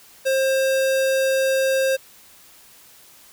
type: tone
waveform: square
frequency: 532 Hz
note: C5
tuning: 29 cents sharp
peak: -18 dBFS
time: 0.25-1.97 s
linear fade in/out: 20 ms
effects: white hiss -49 dBFS RMS until 3.32 s